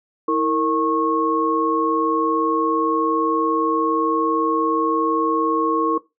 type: tone cluster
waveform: sine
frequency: 323.1 / 460.5 / 1093 Hz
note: E4 / A#4 / C#6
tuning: -35 / -21 / -25 cents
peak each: -21 dBFS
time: 0.28-5.98 s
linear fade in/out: 5 ms
effects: noise-tail reverb RT60 0.2 s tail -17 dB re dry